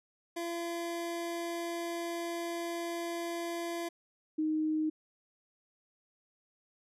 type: tone pair in turn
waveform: 25% pulse / sine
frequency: 340.2 / 310.9 Hz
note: F4 / D#4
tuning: -45 / -1 cents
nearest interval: major second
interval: 156 cents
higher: first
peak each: -31 / -28 dBFS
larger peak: second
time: 0.36-3.89 / 4.38-4.9 s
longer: first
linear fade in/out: 10 ms
effects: resampled to 32000 Hz